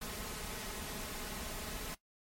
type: noise with comb filter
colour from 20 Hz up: pink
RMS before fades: -42 dBFS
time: 0.01-1.95 s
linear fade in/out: 10 ms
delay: 4.7 ms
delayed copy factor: +0.5
effects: noise-tail reverb RT60 0.1 s tail -17 dB re dry + MP3 64 kbps